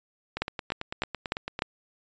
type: two click trains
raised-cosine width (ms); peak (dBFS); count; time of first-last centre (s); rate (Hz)
0.3; -16 / -10; 12 / 5; 0.37-1.591 / 0.42-1.621; 9.01 / 3.33
effects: resampled to 16000 Hz